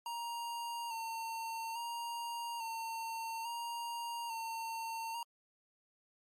square tone with vibrato, 923 Hz, A#5, 17 cents flat, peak -39 dBFS, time 0.06-5.23 s, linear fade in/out 2 ms, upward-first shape square, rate 0.59 Hz, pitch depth 30 cents each way, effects MP3 64 kbps

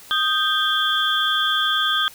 sine tone cluster, 1240 / 1569 / 3193 / 3443 Hz, D#6 / G6 / G7 / A7, -6 / +1 / +31 / -38 cents, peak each -23 dBFS, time 0.11-2.08 s, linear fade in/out 0 ms, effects white hiss -44 dBFS RMS until 2.14 s

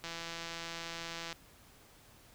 click train, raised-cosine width 0.2 ms, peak -24 dBFS, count 216, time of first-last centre 0.04-1.327 s, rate 167 Hz, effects pink hiss -60 dBFS RMS until 2.34 s

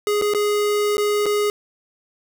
square tone with dropouts, 415.3 Hz, G#4, in tune, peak -18 dBFS, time 0.07-1.5 s, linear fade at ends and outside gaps 1 ms, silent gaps 0.214-0.221 / 0.337-0.347 / 0.97-0.98 / 1.258-1.263 s, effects none

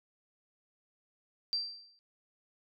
sine tone with exponential decay, 4699 Hz, D8, in tune, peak -27 dBFS, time 1.53-1.99 s, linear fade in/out 0 ms, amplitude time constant 100 ms, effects none

